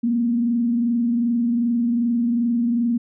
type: tone with frequency modulation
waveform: sine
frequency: 236.4 Hz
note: A#3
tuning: 24 cents sharp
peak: -17 dBFS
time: 0.03-2.98 s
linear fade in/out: 10 ms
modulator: 22.6 Hz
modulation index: 0.39
effects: none